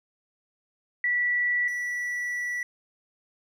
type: tone pair in turn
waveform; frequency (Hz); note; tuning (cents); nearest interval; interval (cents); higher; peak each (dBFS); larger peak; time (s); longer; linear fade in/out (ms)
sine / triangle; 1954 / 1954; B6 / B6; -19 / -19; unison; 0; neither; -22 / -26; first; 1.04-1.68 / 1.68-2.63; second; 2
effects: none